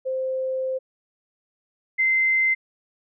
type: tone pair in turn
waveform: sine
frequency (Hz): 522 / 2074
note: C5 / C7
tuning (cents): -4 / -16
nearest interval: 2 octaves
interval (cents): 2388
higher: second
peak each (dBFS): -23 / -17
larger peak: second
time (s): 0.05-0.79 / 1.98-2.55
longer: first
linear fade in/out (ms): 20
effects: none